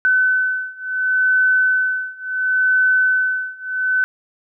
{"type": "beating tone pair", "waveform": "sine", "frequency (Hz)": [1513, 1513.71], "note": ["F#6", "F#6"], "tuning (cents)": [38, 39], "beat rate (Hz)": 0.71, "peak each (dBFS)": [-18, -17], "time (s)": [0.05, 4.04], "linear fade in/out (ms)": 0, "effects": []}